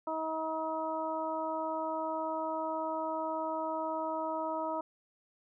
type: harmonic tone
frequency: 318.2 Hz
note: D#4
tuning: 39 cents sharp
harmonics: 1 / 2 / 3 / 4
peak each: -40 / -36 / -36 / -41 dBFS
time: 0.07-4.81 s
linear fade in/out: 5 ms
effects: none